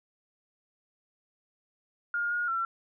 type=tone with pitch steps; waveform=sine; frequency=1417 / 1433 / 1353 Hz; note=F6 / F6 / E6; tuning=+25 / +44 / +45 cents; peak=-27 dBFS; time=2.14-2.65 s; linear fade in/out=2 ms; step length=170 ms; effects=none